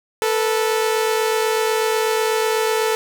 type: tone pair together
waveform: sawtooth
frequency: 440 / 488.1 Hz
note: A4 / B4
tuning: 0 / -20 cents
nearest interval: major second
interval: 180 cents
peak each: -14 / -20 dBFS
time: 0.22-2.95 s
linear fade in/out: 0 ms
effects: none